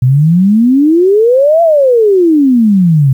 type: exponential two-way sweep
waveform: sine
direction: up then down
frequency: 121.6 to 687 to 128.8 Hz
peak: -4 dBFS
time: 0.02-3.13 s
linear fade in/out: 5 ms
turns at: 1.62 s
effects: 7-bit